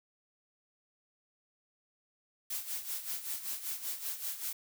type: noise with tremolo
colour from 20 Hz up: blue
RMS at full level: -36 dBFS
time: 2.5-4.53 s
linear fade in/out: 5 ms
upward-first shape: sine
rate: 5.2 Hz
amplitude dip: 70%
effects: none